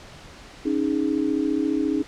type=chord; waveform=sine; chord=C# suspended second; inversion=none; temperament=just; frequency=277.2 / 311.8 / 415.8 Hz; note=C#4 / D#4 / G#4; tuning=0 / +4 / +2 cents; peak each=-24 / -23 / -29 dBFS; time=0.65-2.03 s; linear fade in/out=10 ms; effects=pink hiss -44 dBFS RMS until 2.07 s + low-pass 6000 Hz 12 dB/octave